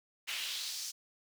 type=noise with high-pass filter sweep; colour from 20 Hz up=brown; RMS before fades=-39 dBFS; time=0.27-0.92 s; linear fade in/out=20 ms; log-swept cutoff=2600 to 5800 Hz; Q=2.1; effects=none